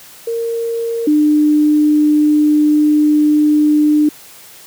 sine tone pair in turn, 462.1 / 300.3 Hz, A#4 / D4, -15 / +39 cents, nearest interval perfect fifth, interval 746 cents, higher first, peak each -16 / -8 dBFS, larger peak second, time 0.27-1.07 / 1.07-4.09 s, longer second, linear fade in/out 5 ms, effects white hiss -39 dBFS RMS until 4.66 s + high-pass 80 Hz 12 dB/octave

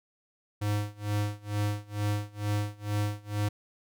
square tone with tremolo, 103.83 Hz, G#2, in tune, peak -26 dBFS, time 0.61-3.49 s, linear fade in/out 10 ms, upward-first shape sine, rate 2.2 Hz, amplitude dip 95%, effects none

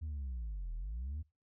sine linear two-way sweep, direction down then up, 80.6 to 38.7 to 80.6 Hz, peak -35 dBFS, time 0.01-1.23 s, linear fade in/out 20 ms, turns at 0.74 s, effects noise-tail reverb RT60 0.3 s tail -25 dB re dry + tanh soft clip ceiling -36 dBFS

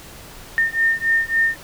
sine beating tone pair, 1817 / 1820.6 Hz, A#6 / A#6, -45 / -41 cents, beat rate 3.6 Hz, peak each -19 dBFS, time 0.58-1.56 s, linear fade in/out 0 ms, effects pink hiss -40 dBFS RMS until 1.63 s

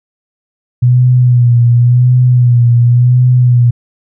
sine tone with vibrato, 122.4 Hz, B2, 15 cents flat, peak -4 dBFS, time 0.82-3.71 s, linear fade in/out 10 ms, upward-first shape sine, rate 0.92 Hz, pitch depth 46 cents each way, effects none

